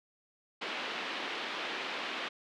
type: band-pass noise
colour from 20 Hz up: white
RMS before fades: -38 dBFS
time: 0.61-2.29 s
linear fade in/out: 10 ms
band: 230 to 3400 Hz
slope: 24 dB/octave
effects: none